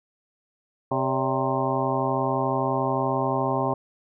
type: harmonic tone with a mistuned harmonic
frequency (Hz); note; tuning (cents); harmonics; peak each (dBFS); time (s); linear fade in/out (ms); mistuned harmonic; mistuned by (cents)
131.5; C3; +9; 1 / 2 / 3 / 4 / 5 / 6 / 7 / 8; -30 / -30 / -30 / -30 / -30 / -30 / -30 / -30; 0.91-3.74; 5; 4; +120
effects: none